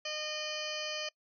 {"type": "harmonic tone with a mistuned harmonic", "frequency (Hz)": 611, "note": "D#5", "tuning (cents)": -32, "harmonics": [1, 2, 3, 4, 5, 7, 8, 9, 10], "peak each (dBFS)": [-41, -48, -46, -42, -41, -45, -44, -52, -47], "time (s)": [0.05, 1.09], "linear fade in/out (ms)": 5, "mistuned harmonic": 7, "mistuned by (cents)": 28, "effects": ["noise-tail reverb RT60 0.1 s tail -23 dB re dry"]}